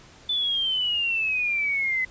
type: exponential sweep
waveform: sine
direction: down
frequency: 3520 to 2021 Hz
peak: -22 dBFS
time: 0.29-2.05 s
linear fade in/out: 5 ms
effects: pink hiss -50 dBFS RMS until 2.1 s + resampled to 16000 Hz